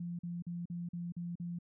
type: tone bursts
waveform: sine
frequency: 173 Hz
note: F3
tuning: 16 cents flat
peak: -37 dBFS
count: 7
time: 0-1.588 s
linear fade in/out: 5 ms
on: 190 ms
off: 43 ms
effects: none